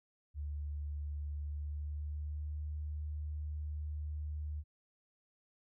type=tone with pitch glide; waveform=sine; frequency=73.42 to 75.31 Hz; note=D2 to D2; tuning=0 to +44 cents; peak=-37 dBFS; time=0.34-4.64 s; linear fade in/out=50 ms; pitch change=+44 cents; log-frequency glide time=1.39-2.68 s; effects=none

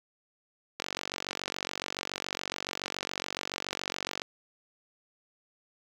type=click train; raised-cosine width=0.2 ms; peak=-15 dBFS; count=162; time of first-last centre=0.8-4.218 s; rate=47.1 Hz; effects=high-pass 100 Hz 12 dB/octave + 7-bit

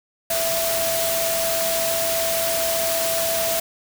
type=tone in noise; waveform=sine; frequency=663 Hz; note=E5; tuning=10 cents sharp; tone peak=-23 dBFS; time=0.3-3.6 s; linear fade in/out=5 ms; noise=white; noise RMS=-24 dBFS; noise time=0.3-3.6 s; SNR=-2 dB; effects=none

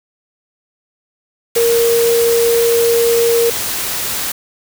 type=tone in noise; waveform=sine; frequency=466.2 Hz; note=A#4; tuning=in tune; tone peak=-10 dBFS; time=1.56-3.5 s; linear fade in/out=5 ms; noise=white; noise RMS=-20 dBFS; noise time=1.55-4.32 s; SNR=+7 dB; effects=none

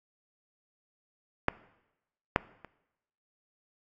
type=clicks; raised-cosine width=0.5 ms; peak=-8 / -7 / -29 dBFS; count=3; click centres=1.484 / 2.361 / 2.647 s; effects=noise-tail reverb RT60 0.9 s tail -19 dB re dry + AAC 64 kbps

